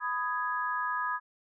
sine chord, G# minor, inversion first, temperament just, 996.7 / 1245.9 / 1661.2 Hz, B5 / D#6 / G#6, +16 / +2 / 0 cents, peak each -33 / -33 / -34 dBFS, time 0-1.2 s, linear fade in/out 50 ms, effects none

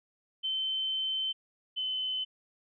sine tone pair in turn, 3081 / 3042 Hz, G7 / F#7, -31 / +47 cents, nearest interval unison, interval 22 cents, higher first, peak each -29 / -30 dBFS, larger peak first, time 0.43-1.33 / 1.76-2.25 s, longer first, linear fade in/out 20 ms, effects none

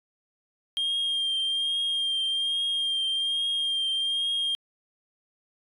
sine tone with vibrato, 3208 Hz, G7, 39 cents sharp, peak -22 dBFS, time 0.77-4.55 s, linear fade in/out 0 ms, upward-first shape triangle, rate 1.2 Hz, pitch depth 28 cents each way, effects tanh soft clip ceiling -23 dBFS

